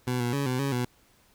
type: tone with pitch steps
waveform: 20% pulse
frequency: 125 / 120.9 / 140.7 / 127 / 138.9 / 123.3 Hz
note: B2 / B2 / C#3 / B2 / C#3 / B2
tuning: +21 / -36 / +26 / +49 / +4 / -2 cents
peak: -21 dBFS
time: 0.07-0.85 s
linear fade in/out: 5 ms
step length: 130 ms
effects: pink hiss -62 dBFS RMS until 1.34 s